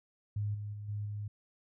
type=tone with level steps; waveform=sine; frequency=103.83 Hz; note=G#2; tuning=in tune; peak=-31 / -37 / -40 / -34 / -36 dBFS; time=0.36-1.28 s; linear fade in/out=5 ms; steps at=0.54 / 0.73 / 0.88 / 1.05 s; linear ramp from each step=10 ms; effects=none